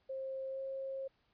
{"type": "tone with pitch glide", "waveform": "sine", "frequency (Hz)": [532, 536.9], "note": ["C5", "C5"], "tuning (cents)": [29, 45], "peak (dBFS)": -38, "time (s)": [0.09, 1.08], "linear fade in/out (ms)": 10, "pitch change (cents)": 16, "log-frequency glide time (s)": [0.5, 0.6], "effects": ["pink hiss -75 dBFS RMS until 1.33 s", "resampled to 11025 Hz"]}